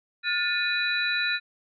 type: tone cluster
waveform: sine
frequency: 1428 / 1767 / 2472 / 3944 Hz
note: F6 / A6 / D#7 / B7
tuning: +38 / +7 / -12 / -3 cents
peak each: -29 dBFS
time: 0.23-1.4 s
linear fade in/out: 50 ms
effects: none